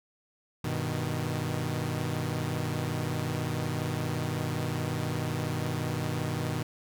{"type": "chord", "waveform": "sawtooth", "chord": "G augmented", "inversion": "none", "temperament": "equal", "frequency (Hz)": [98, 123.47, 155.56], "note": ["G2", "B2", "D#3"], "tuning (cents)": [0, 0, 0], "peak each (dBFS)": [-32, -29, -29], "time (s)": [0.64, 6.63], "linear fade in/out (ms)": 5, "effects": []}